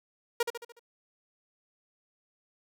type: tone with echo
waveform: sawtooth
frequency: 472.1 Hz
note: A#4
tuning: 22 cents sharp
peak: -20 dBFS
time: 0.4-0.43 s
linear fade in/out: 5 ms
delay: 73 ms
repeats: 5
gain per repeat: -6 dB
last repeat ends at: 0.795 s
effects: none

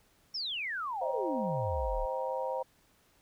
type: exponential sweep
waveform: sine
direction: down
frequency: 5588 to 30.89 Hz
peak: -33 dBFS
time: 0.34-2.06 s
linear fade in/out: 10 ms
type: chord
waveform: sine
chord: C minor seventh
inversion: none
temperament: just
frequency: 523.3 / 627.9 / 784.9 / 941.9 Hz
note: C5 / Eb5 / G5 / Bb5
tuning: 0 / +16 / +2 / +18 cents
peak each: -34 / -40 / -40 / -37 dBFS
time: 1.01-2.63 s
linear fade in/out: 10 ms
effects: pink hiss -67 dBFS RMS until 3.21 s

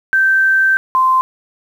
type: tone pair in turn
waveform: sine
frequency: 1557 / 1039.2 Hz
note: G6 / C6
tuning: -12 / -12 cents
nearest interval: perfect fifth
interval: 700 cents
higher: first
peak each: -9 dBFS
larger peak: neither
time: 0.13-0.77 / 0.95-1.21 s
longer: first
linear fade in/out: 0 ms
effects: 7-bit

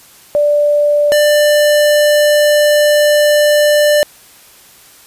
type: tone pair in turn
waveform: sine / square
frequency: 587.3 / 593.1 Hz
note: D5 / D5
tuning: 0 / +17 cents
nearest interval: unison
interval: 17 cents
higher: second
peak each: -8 / -8 dBFS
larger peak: neither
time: 0.35-1.12 / 1.12-4.03 s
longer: second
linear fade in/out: 0 ms
effects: white hiss -42 dBFS RMS until 5.06 s + resampled to 32000 Hz

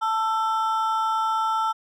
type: ring-modulated tone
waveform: triangle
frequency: 1108.7 Hz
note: C#6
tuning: in tune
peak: -16 dBFS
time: 0.01-1.73 s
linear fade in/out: 20 ms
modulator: 224 Hz
effects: none

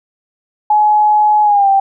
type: tone with pitch glide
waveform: sine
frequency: 845 to 783.9 Hz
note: G#5 to G5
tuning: +30 to 0 cents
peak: -7 dBFS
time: 0.7-1.8 s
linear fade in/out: 5 ms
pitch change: -130 cents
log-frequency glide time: 1.43-1.69 s
effects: none

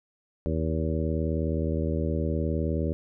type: harmonic tone with a mistuned harmonic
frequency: 79.3 Hz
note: D#2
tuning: 33 cents sharp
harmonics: 1 / 2 / 3 / 4 / 5 / 6 / 7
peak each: -28 / -31 / -33 / -34 / -35 / -36 / -36 dBFS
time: 0.46-2.93 s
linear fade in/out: 0 ms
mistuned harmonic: 7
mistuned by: +29 cents
effects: none

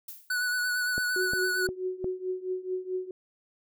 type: noise with exponential decay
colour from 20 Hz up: violet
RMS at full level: -38 dBFS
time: 0.08-0.4 s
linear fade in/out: 5 ms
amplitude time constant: 69 ms
type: tone with vibrato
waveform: square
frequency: 1480 Hz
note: F#6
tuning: in tune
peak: -27 dBFS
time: 0.3-1.67 s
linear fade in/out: 5 ms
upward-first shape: sine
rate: 8.8 Hz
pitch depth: 25 cents each way
type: click train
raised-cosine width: 2 ms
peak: -21 dBFS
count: 4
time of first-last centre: 0.98-2.044 s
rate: 2.82 Hz
type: tone with tremolo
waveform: sine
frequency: 370 Hz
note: F#4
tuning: in tune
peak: -26 dBFS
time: 1.16-3.11 s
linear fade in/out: 2 ms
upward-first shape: triangle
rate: 4.6 Hz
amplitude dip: 90%
effects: none

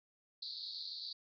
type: band-pass noise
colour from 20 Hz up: white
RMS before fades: -45 dBFS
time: 0.42-1.13 s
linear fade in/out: 5 ms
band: 3900 to 4600 Hz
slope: 96 dB/octave
effects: none

